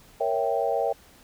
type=chord; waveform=sine; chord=A# diminished seventh; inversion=none; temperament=equal; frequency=466.2 / 554.4 / 659.3 / 784 Hz; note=A#4 / C#5 / E5 / G5; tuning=0 / 0 / 0 / 0 cents; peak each=-28 dBFS; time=0.2-0.93 s; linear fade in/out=10 ms; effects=pink hiss -54 dBFS RMS until 1.23 s